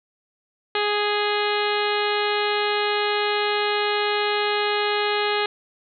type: harmonic tone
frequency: 415.3 Hz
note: G#4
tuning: in tune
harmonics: 1 / 2 / 3 / 4 / 5 / 6 / 7 / 8 / 9 / 10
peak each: -24 / -27 / -29 / -30 / -31 / -32 / -32 / -33 / -34 / -34 dBFS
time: 0.75-5.46 s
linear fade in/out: 2 ms
effects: none